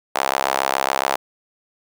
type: tone with high-pass filter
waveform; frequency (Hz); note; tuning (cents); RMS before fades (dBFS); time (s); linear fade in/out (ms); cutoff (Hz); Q
sawtooth; 67.2; C2; +47; -21; 0.15-1.16; 5; 770; 2
effects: none